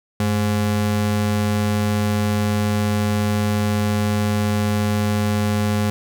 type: ring-modulated tone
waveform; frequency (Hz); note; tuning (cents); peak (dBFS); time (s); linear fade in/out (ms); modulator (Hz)
square; 155.56; D#3; 0; -15; 0.2-5.9; 0; 57.2
effects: none